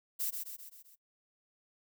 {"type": "noise with echo", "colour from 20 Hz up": "violet", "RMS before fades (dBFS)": -34, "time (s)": [0.19, 0.31], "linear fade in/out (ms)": 20, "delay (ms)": 130, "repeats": 5, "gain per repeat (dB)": -5, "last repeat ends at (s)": 0.96, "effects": ["noise-tail reverb RT60 0.1 s tail -20 dB re dry"]}